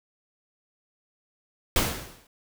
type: noise with exponential decay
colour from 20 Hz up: pink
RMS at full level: -20 dBFS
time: 1.76-2.27 s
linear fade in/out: 2 ms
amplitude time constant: 110 ms
effects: none